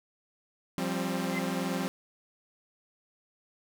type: chord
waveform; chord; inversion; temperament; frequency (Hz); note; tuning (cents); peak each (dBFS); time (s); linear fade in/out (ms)
sawtooth; F suspended second; none; equal with one note detuned; 174.61 / 196 / 265.3; F3 / G3 / C4; 0 / 0 / +24; -30; 0.78-1.88; 0
type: tone with exponential growth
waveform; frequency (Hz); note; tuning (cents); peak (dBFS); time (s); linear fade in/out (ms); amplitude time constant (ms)
sine; 2065; C7; -23; -29; 1.25-1.39; 5; 29
effects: none